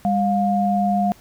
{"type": "tone pair together", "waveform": "sine", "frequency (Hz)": [200.8, 708], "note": ["G3", "F5"], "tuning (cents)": [42, 23], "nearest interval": "octave + minor seventh", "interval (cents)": 2181, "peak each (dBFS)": -19, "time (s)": [0.05, 1.12], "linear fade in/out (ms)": 0, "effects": ["pink hiss -50 dBFS RMS until 1.2 s"]}